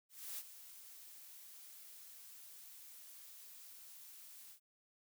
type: noise with ADSR envelope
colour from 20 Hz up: blue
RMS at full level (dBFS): -44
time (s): 0.09-4.6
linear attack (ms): 290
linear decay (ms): 45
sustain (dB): -12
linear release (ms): 89
effects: none